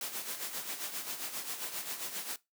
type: noise with tremolo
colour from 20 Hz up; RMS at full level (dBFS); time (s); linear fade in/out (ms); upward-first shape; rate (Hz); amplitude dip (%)
white; -37; 0.01-2.36; 2; sine; 7.5; 60
effects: noise-tail reverb RT60 0.2 s tail -20 dB re dry + high-pass 200 Hz 12 dB/octave